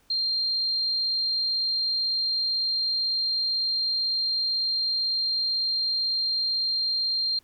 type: tone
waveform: sine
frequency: 4186 Hz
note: C8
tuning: in tune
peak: -23 dBFS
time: 0.1-7.39 s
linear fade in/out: 5 ms
effects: pink hiss -63 dBFS RMS until 7.43 s